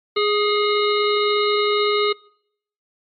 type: harmonic tone with a mistuned harmonic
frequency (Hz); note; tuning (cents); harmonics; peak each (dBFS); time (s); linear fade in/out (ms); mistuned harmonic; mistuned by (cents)
415.3; G#4; 0; 1 / 3 / 5 / 7 / 9 / 10; -18 / -23 / -26 / -30 / -26 / -30; 0.16-2.13; 10; 5; +45
effects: noise-tail reverb RT60 0.7 s tail -25 dB re dry + MP3 32 kbps